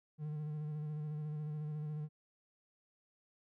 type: tone with vibrato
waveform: triangle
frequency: 151.4 Hz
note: D#3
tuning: 47 cents flat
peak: -36 dBFS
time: 0.18-2.09 s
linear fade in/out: 50 ms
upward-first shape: square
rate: 14 Hz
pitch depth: 24 cents each way
effects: none